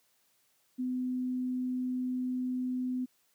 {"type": "tone", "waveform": "sine", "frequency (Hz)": 253, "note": "B3", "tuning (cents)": 42, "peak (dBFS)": -30, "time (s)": [0.78, 3.06], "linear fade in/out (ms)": 20, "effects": ["white hiss -71 dBFS RMS until 3.34 s", "high-pass 100 Hz 12 dB/octave"]}